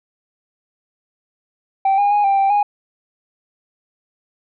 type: tone with pitch steps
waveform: sine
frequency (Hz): 778 / 813 / 826 / 789 / 784 / 823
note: G5 / G#5 / G#5 / G5 / G5 / G#5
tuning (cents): -13 / -37 / -10 / +11 / 0 / -16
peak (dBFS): -10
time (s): 1.85-2.63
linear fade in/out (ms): 5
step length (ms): 130
effects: tanh soft clip ceiling -11 dBFS